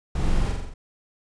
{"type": "noise with echo", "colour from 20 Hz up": "brown", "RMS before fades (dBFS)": -25, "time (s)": [0.15, 0.52], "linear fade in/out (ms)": 5, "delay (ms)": 44, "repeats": 5, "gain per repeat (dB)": -3, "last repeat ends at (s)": 0.74, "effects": ["resampled to 22050 Hz"]}